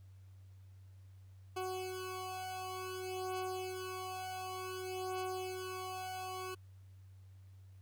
20% pulse beating tone pair, 371.7 / 372.25 Hz, F#4 / F#4, +8 / +11 cents, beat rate 0.55 Hz, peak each -39 / -37 dBFS, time 1.56-6.55 s, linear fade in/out 10 ms, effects added 95 Hz sine -54 dBFS peak until 7.81 s + pink hiss -75 dBFS RMS until 7.81 s

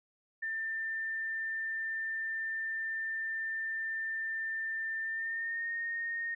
sine tone with pitch glide, 1791 to 1847.7 Hz, A6 to A#6, +30 to -16 cents, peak -33 dBFS, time 0.42-6.35 s, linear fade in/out 10 ms, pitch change +54 cents, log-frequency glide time 5.03-5.69 s, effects none

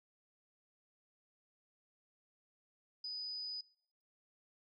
sine tone, 4978 Hz, D#8, in tune, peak -40 dBFS, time 3.04-3.61 s, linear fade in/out 5 ms, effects noise-tail reverb RT60 0.8 s tail -26 dB re dry

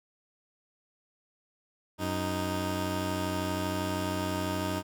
15% pulse tone pair together, 92.5 / 310.7 Hz, F#2 / D#4, 0 / -2 cents, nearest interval octave + major sixth, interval 2098 cents, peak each -26 dBFS, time 1.98-4.83 s, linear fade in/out 50 ms, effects none

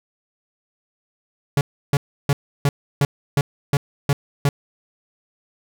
45% pulse tone bursts, 141.7 Hz, C#3, 38 cents sharp, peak -14 dBFS, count 9, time 1.57-4.49 s, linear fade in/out 2 ms, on 40 ms, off 320 ms, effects none

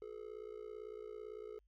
triangle tone with amplitude modulation, 427.2 Hz, G#4, 49 cents sharp, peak -40 dBFS, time 0.02-1.59 s, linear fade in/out 0 ms, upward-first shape sine, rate 57.9 Hz, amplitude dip 90%, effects added 50 Hz sine -70 dBFS peak until 1.67 s

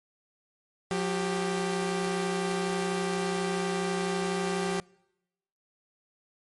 sawtooth tone pair together, 179.94 / 392 Hz, F#3 / G4, -48 / 0 cents, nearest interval octave + minor second, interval 1348 cents, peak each -26 dBFS, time 0.91-4.8 s, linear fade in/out 0 ms, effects noise-tail reverb RT60 0.9 s tail -26 dB re dry + MP3 48 kbps

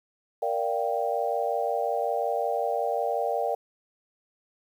sine chord, G minor seventh, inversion first, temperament equal, 466.2 / 587.3 / 698.5 / 784 Hz, Bb4 / D5 / F5 / G5, 0 / 0 / 0 / 0 cents, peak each -30 dBFS, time 0.42-3.55 s, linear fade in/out 5 ms, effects 9-bit

